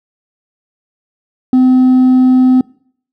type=tone with hard clipping; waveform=triangle; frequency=256 Hz; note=C4; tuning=38 cents flat; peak=-4 dBFS; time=1.53-2.61 s; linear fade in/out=2 ms; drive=1 dB; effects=noise-tail reverb RT60 0.6 s tail -24 dB re dry